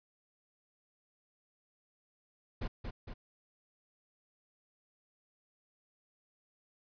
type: noise with echo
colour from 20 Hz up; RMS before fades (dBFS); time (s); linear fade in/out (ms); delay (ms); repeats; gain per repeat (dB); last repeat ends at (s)
brown; -36; 2.61-2.68; 10; 230; 2; -4; 3.14
effects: resampled to 11025 Hz